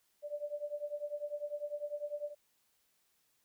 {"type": "tone with tremolo", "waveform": "sine", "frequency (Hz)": 588, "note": "D5", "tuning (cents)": 2, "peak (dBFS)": -33, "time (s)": [0.22, 2.35], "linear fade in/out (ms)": 50, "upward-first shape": "triangle", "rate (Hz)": 10, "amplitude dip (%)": 95, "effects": ["white hiss -75 dBFS RMS until 3.44 s"]}